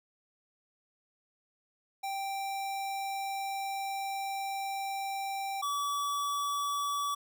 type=tone pair in turn; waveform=square; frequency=784 / 1145 Hz; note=G5 / D6; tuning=0 / -44 cents; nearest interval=perfect fifth; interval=656 cents; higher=second; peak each=-34 / -31 dBFS; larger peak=second; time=2.03-5.62 / 5.62-7.15 s; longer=first; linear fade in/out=10 ms; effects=none